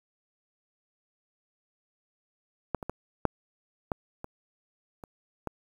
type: clicks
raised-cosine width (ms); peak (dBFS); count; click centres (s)
1; -13 / -23 / -18 / -8 / -14 / -23 / -28 / -18; 8; 2.747 / 2.828 / 2.896 / 3.253 / 3.918 / 4.244 / 5.038 / 5.473
effects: 8-bit